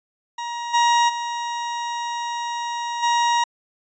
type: tone with level steps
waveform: 40% pulse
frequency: 947 Hz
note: A#5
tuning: 27 cents sharp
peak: -26 / -14 / -24 / -16 dBFS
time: 0.38-3.44 s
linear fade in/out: 5 ms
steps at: 0.73 / 1.08 / 3.02 s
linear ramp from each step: 20 ms
effects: resampled to 16000 Hz

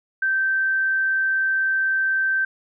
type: tone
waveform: sine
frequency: 1556 Hz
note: G6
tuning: 13 cents flat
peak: -18 dBFS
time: 0.22-2.45 s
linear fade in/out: 5 ms
effects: none

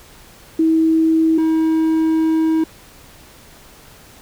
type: tone pair in turn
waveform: sine / triangle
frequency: 322 / 320 Hz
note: E4 / D#4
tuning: -41 / +49 cents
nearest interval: unison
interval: 10 cents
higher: first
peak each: -11 dBFS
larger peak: neither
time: 0.59-1.38 / 1.38-2.64 s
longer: second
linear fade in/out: 5 ms
effects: pink hiss -44 dBFS RMS until 4.21 s

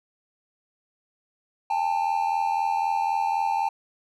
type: tone pair together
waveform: triangle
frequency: 805.1 / 889 Hz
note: G5 / A5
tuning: +46 / +18 cents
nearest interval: major second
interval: 172 cents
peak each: -23 dBFS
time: 1.7-3.69 s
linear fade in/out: 5 ms
effects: none

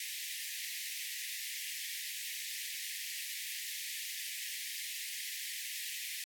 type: high-pass noise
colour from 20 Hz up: pink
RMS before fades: -41 dBFS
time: 0-6.24 s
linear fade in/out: 2 ms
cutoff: 1800 Hz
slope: 96 dB/octave
effects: AAC 64 kbps

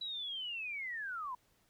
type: linear sweep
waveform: sine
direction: down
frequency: 3946 to 960 Hz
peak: -38 dBFS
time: 0.01-1.35 s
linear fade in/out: 5 ms
effects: pink hiss -72 dBFS RMS until 1.69 s

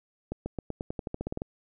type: accelerating click train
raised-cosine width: 2 ms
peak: -19 dBFS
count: 14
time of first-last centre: 0.32-1.419 s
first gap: 140 ms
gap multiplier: 0.91
effects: none

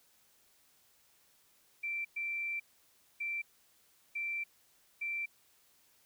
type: tone bursts at uneven times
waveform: sine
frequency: 2346 Hz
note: D7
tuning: 2 cents flat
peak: -34 dBFS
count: 5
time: 1.83-2.05 / 2.16-2.6 / 3.2-3.42 / 4.15-4.44 / 5.01-5.26 s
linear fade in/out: 10 ms
effects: white hiss -68 dBFS RMS until 6.05 s

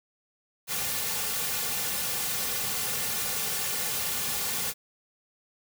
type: noise with comb filter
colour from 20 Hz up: white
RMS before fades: -30 dBFS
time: 0.67-4.74 s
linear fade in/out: 50 ms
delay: 3.1 ms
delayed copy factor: -0.75
effects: none

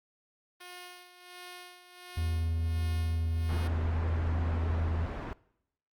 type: tone with tremolo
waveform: 5% pulse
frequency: 358.4 Hz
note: F4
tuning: 45 cents sharp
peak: -32 dBFS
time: 0.6-3.68 s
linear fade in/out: 10 ms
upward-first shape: sine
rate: 1.4 Hz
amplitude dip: 70%
type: tone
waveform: triangle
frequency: 82 Hz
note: E2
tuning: 9 cents flat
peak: -26 dBFS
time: 2.17-5.06 s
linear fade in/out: 5 ms
type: low-pass noise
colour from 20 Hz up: pink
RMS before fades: -39 dBFS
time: 3.49-5.33 s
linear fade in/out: 0 ms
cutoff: 1500 Hz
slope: 12 dB/octave
effects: noise-tail reverb RT60 0.8 s tail -22 dB re dry + Opus 32 kbps

